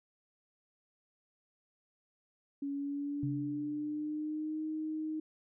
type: tone with pitch glide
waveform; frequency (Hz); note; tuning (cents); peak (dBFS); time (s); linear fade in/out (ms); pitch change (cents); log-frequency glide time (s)
sine; 280.9 to 311.7; C#4 to D#4; +23 to +3; -34; 2.62-5.2; 5; +180; 2.73-4.63
type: tone with exponential decay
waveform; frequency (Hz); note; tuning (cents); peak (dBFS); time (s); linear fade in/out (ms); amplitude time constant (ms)
sine; 136.2; C#3; -30; -32; 3.23-4.2; 2; 210
effects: none